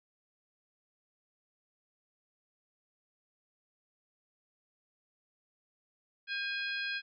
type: harmonic tone with a mistuned harmonic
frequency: 830.6 Hz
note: G#5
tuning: in tune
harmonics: 2 / 3 / 4 / 5 / 6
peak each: -36 / -39 / -42 / -44 / -47 dBFS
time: 6.27-7.02 s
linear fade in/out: 50 ms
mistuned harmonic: 2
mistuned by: -61 cents
effects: none